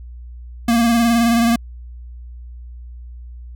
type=tone with vibrato; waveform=square; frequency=233.1 Hz; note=A#3; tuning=in tune; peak=-13 dBFS; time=0.68-1.56 s; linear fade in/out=5 ms; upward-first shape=sine; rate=19 Hz; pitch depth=37 cents each way; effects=added 60 Hz sine -32 dBFS peak until 3.55 s